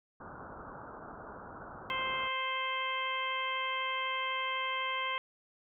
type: low-pass noise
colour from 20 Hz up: white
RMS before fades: -47 dBFS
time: 0.2-2.28 s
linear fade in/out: 5 ms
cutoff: 1500 Hz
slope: 96 dB/octave
type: harmonic tone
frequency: 524 Hz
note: C5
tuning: 2 cents sharp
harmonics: 1 / 2 / 3 / 4 / 5 / 6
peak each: -44 / -35 / -44 / -37 / -42 / -40 dBFS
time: 1.9-5.18 s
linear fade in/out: 0 ms
effects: none